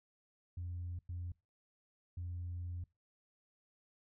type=tone bursts at uneven times; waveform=sine; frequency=87.7 Hz; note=F2; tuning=8 cents sharp; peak=-38 dBFS; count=3; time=0.57-0.99 / 1.09-1.32 / 2.17-2.84 s; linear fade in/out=5 ms; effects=noise-tail reverb RT60 0.3 s tail -26 dB re dry + tanh soft clip ceiling -36 dBFS